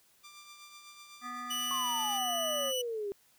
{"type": "tone with tremolo", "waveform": "10% pulse", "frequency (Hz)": 1184, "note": "D6", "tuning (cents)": 14, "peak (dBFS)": -40, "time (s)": [0.23, 2.19], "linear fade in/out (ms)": 20, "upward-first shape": "triangle", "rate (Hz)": 8, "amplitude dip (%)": 50}
{"type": "harmonic tone", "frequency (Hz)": 246.2, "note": "B3", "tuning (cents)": -5, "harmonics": [1, 3, 5, 7, 8], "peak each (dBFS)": [-47, -51, -39, -51, -50], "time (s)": [1.21, 2.73], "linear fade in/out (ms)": 50}
{"type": "tone", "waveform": "sawtooth", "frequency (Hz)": 2960, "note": "F#7", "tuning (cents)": 0, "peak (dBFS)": -30, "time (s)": [1.5, 2.82], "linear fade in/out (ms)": 10}
{"type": "exponential sweep", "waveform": "sine", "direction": "down", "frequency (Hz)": [1105, 392], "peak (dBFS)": -33, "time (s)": [1.71, 3.12], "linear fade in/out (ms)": 0}
{"effects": ["white hiss -66 dBFS RMS until 3.38 s"]}